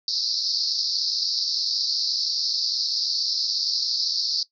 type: band-pass noise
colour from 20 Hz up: white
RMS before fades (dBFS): -25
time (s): 0.08-4.43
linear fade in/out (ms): 2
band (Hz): 4200 to 5300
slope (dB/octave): 96
effects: noise-tail reverb RT60 0.1 s tail -19 dB re dry